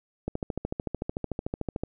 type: click train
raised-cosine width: 2 ms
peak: -16 dBFS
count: 22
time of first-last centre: 0.28-1.836 s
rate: 13.5 Hz
effects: none